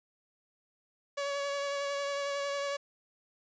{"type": "tone with vibrato", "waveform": "sawtooth", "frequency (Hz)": 564, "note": "C#5", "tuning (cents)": 30, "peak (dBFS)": -28, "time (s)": [1.17, 2.77], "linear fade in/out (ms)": 10, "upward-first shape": "sine", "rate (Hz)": 11, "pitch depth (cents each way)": 16, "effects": ["resampled to 16000 Hz", "10-bit"]}